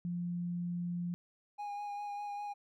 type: tone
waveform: sine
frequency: 174.61 Hz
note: F3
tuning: in tune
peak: -34 dBFS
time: 0.05-1.14 s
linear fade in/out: 0 ms
type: tone with vibrato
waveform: triangle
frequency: 820 Hz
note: G#5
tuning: 22 cents flat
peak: -36 dBFS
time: 1.58-2.54 s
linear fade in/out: 20 ms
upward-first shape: sine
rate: 5 Hz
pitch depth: 16 cents each way
effects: none